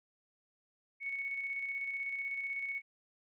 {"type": "tone with tremolo", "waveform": "sine", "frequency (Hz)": 2217, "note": "C#7", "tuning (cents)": 0, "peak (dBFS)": -34, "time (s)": [1, 2.82], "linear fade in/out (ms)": 50, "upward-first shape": "square", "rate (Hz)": 16, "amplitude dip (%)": 35, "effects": []}